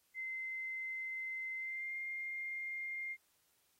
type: tone with pitch glide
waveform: sine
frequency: 2068 to 2114 Hz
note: C7 to C7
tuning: -21 to +17 cents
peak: -39 dBFS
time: 0.14-3.17 s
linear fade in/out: 50 ms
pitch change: +38 cents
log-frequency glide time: 1.57-1.95 s
effects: white hiss -75 dBFS RMS until 3.79 s + AAC 48 kbps